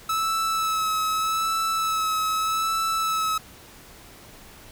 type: tone with vibrato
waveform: 45% pulse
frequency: 1302 Hz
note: E6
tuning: 22 cents flat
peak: -22 dBFS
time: 0.09-3.38 s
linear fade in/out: 5 ms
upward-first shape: sine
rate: 0.82 Hz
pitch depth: 23 cents each way
effects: pink hiss -47 dBFS RMS until 4.71 s